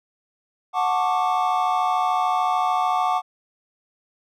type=chord; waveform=triangle; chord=D major seventh; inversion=first; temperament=just; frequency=734.2 / 881 / 1101.2 / 1174.7 Hz; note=F#5 / A5 / C#6 / D6; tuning=-14 / +2 / -12 / 0 cents; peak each=-20 / -24 / -25 / -23 dBFS; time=0.73-3.22 s; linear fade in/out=50 ms; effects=none